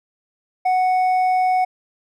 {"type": "tone with hard clipping", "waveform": "sine", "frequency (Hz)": 740, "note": "F#5", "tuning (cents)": 0, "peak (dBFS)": -16, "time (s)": [0.65, 1.65], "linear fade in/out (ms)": 10, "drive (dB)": 4, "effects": []}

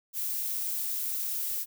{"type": "noise", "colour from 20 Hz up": "violet", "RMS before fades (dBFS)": -32, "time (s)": [0.13, 1.66], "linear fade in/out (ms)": 50, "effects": []}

